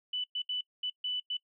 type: tone bursts at uneven times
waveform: sine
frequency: 2985 Hz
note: F#7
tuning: 15 cents sharp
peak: -31 dBFS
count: 6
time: 0.13-0.24 / 0.35-0.42 / 0.49-0.61 / 0.83-0.9 / 1.04-1.2 / 1.3-1.37 s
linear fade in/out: 5 ms
effects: noise-tail reverb RT60 0.1 s tail -23 dB re dry